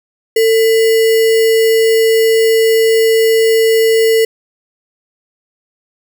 sine tone with sample-and-hold, 448.1 Hz, A4, 32 cents sharp, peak -7 dBFS, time 0.36-4.25 s, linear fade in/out 5 ms, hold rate 2450 Hz, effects none

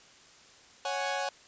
sawtooth chord, C# suspended fourth, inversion none, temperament equal, 554.4 / 740 / 830.6 Hz, C#5 / F#5 / G#5, 0 / 0 / 0 cents, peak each -31 dBFS, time 0.85-1.29 s, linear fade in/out 2 ms, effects white hiss -56 dBFS RMS until 1.47 s + resampled to 16000 Hz

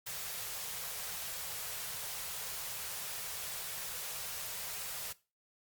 white band-stop noise, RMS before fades -41 dBFS, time 0.06-5.13 s, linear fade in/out 10 ms, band 190 to 410 Hz, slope 48 dB/octave, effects noise-tail reverb RT60 0.3 s tail -19 dB re dry + Opus 48 kbps

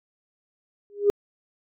sine tone with exponential growth, 408 Hz, G#4, 31 cents flat, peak -11 dBFS, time 0.9-1.1 s, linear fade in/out 0 ms, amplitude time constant 42 ms, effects tanh soft clip ceiling -7 dBFS

